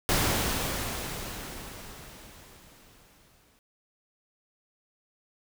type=noise with exponential decay; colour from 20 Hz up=pink; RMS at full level=-24 dBFS; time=0.09-3.59 s; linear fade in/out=0 ms; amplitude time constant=760 ms; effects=none